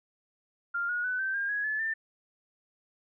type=tone with pitch steps; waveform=sine; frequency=1396.9 / 1447 / 1498.9 / 1552.6 / 1608.3 / 1666 / 1725.8 / 1787.6 Hz; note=F6 / F#6 / F#6 / G6 / G6 / G#6 / A6 / A6; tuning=0 / -39 / +22 / -17 / +44 / +5 / -34 / +27 cents; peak=-28 dBFS; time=0.74-1.94 s; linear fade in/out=10 ms; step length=150 ms; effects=none